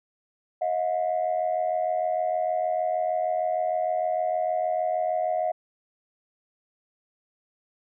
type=tone pair together; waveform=sine; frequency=632.5 / 719 Hz; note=D#5 / F#5; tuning=+28 / -50 cents; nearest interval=major second; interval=222 cents; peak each=-25 dBFS; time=0.61-5.52 s; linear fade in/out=10 ms; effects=tanh soft clip ceiling -17 dBFS